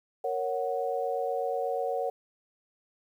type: chord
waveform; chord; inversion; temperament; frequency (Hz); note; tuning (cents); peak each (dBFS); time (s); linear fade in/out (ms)
sine; F# major; first; equal; 466.2 / 554.4 / 740; A#4 / C#5 / F#5; 0 / 0 / 0; -32; 0.24-2.1; 5
effects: 10-bit